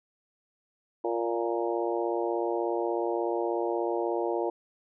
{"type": "harmonic tone with a mistuned harmonic", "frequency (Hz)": 116.54, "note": "A#2", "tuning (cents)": 0, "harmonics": [3, 4, 5, 6, 7, 8], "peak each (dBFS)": [-30, -32, -34, -36, -37, -38], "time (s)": [1.04, 4.5], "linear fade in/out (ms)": 5, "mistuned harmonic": 7, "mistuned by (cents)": 23, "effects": []}